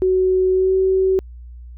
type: tone with pitch glide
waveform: sine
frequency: 372.7 to 379 Hz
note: F#4 to F#4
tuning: +13 to +42 cents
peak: -13 dBFS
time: 0.02-1.19 s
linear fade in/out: 0 ms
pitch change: +29 cents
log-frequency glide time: 0.52-0.74 s
effects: added 60 Hz sine -34 dBFS peak until 1.77 s